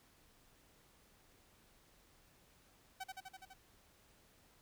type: tone with echo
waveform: sawtooth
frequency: 762 Hz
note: G5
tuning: 49 cents flat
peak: -38 dBFS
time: 3-3.04 s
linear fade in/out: 10 ms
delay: 83 ms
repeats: 6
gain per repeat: -2 dB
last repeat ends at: 3.538 s
effects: pink hiss -68 dBFS RMS until 4.61 s